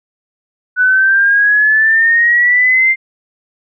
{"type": "exponential sweep", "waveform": "sine", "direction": "up", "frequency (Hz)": [1485, 2105], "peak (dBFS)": -7, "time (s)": [0.76, 2.96], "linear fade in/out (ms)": 50, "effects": []}